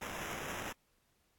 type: noise with sample-and-hold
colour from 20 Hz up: white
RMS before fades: -42 dBFS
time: 0.01-0.73 s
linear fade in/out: 10 ms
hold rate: 4410 Hz
effects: pink hiss -75 dBFS RMS until 1.38 s + AAC 64 kbps